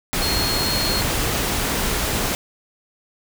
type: tone in noise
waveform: sine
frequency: 4281 Hz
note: C8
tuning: 39 cents sharp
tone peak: -23 dBFS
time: 0.22-1.01 s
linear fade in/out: 0 ms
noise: pink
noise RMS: -22 dBFS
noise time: 0.13-2.35 s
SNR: -4 dB
effects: none